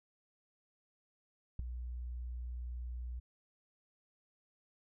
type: tone with ADSR envelope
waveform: sine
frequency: 60.8 Hz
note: B1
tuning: 26 cents flat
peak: -29 dBFS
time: 1.59-3.2 s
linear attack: 4 ms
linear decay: 5 ms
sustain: -10 dB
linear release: 13 ms
effects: none